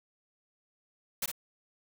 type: noise with echo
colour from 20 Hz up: white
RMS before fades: -32 dBFS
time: 1.22-1.26 s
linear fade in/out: 5 ms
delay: 56 ms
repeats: 1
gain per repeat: -5 dB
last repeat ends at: 1.316 s
effects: none